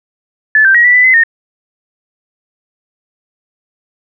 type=tone with pitch steps; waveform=sine; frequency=1736 / 1567 / 1900 / 1963 / 1991 / 2039 / 1836 Hz; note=A6 / G6 / A#6 / B6 / B6 / C7 / A#6; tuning=-24 / -1 / +33 / -11 / +14 / -45 / -27 cents; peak=-4 dBFS; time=0.55-1.236 s; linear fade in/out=2 ms; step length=98 ms; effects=none